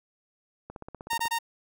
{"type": "click train", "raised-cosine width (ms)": 1, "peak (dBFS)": -26, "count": 10, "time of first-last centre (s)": [0.7, 1.256], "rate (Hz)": 16.2}
{"type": "tone bursts", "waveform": "sawtooth", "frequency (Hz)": 923, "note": "A#5", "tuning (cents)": -17, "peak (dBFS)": -22, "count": 3, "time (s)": [1.1, 1.388], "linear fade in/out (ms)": 10, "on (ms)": 80, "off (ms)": 24}
{"effects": []}